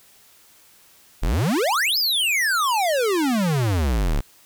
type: exponential two-way sweep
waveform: square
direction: up then down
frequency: 31.87 to 5250 to 31.87 Hz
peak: -19 dBFS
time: 1.22-4.21 s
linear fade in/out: 10 ms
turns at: 1.98 s
effects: white hiss -53 dBFS RMS until 4.45 s